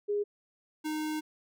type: tone pair in turn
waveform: sine / square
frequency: 411.5 / 308.3 Hz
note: G#4 / D#4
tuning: -16 / -16 cents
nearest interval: perfect fourth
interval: 500 cents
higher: first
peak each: -27 / -32 dBFS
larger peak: first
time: 0.08-0.24 / 0.84-1.21 s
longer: second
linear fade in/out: 20 ms
effects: none